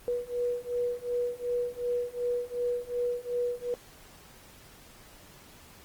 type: beating tone pair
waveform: sine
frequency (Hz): 484.6 / 487.3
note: B4 / B4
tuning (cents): -33 / -23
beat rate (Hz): 2.7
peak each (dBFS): -32 / -31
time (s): 0.08-3.74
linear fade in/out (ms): 0
effects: pink hiss -53 dBFS RMS until 5.84 s + Opus 24 kbps